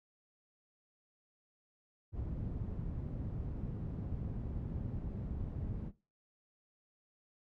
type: low-pass noise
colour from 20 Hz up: white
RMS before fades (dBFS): -40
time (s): 2.12-5.92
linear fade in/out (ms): 50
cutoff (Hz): 130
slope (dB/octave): 12
effects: noise-tail reverb RT60 0.3 s tail -18 dB re dry